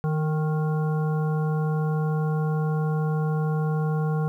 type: harmonic tone with a mistuned harmonic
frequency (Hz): 155.56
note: D#3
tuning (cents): 0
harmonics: 1 / 3 / 5 / 7 / 9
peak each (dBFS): -22 / -32 / -36 / -39 / -41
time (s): 0.04-4.28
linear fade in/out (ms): 0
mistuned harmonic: 3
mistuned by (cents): -24
effects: 10-bit